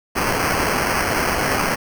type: noise with sample-and-hold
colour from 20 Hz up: violet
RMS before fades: -20 dBFS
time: 0.15-1.76 s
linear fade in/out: 20 ms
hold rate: 3675 Hz
effects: none